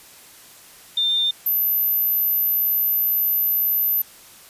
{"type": "tone pair in turn", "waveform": "sine", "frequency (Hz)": [3603, 12119], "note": ["A7", "F#9"], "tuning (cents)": [40, 40], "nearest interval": "octave + major sixth", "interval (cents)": 2100, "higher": "second", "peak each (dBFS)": -17, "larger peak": "neither", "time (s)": [[0.97, 1.31], [1.46, 4.02]], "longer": "second", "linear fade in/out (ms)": 5, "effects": ["white hiss -46 dBFS RMS until 4.49 s", "resampled to 32000 Hz"]}